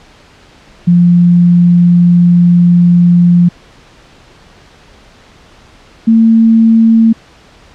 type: tone pair in turn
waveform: sine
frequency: 174.61 / 225.5 Hz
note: F3 / A3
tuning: 0 / +43 cents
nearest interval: major third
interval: 443 cents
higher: second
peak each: -3 dBFS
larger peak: neither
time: 0.87-3.49 / 6.07-7.13 s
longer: first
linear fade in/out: 10 ms
effects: pink hiss -41 dBFS RMS until 7.74 s + low-pass 5000 Hz 12 dB/octave